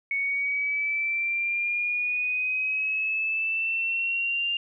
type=exponential sweep; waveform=sine; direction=up; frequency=2217 to 2803 Hz; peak=-24 dBFS; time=0.11-4.57 s; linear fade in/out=2 ms; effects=none